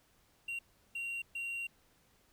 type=tone bursts at uneven times; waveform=triangle; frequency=2756 Hz; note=F7; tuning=24 cents flat; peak=-35 dBFS; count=3; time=0.48-0.59 / 0.95-1.22 / 1.35-1.67 s; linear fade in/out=5 ms; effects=pink hiss -69 dBFS RMS until 2.32 s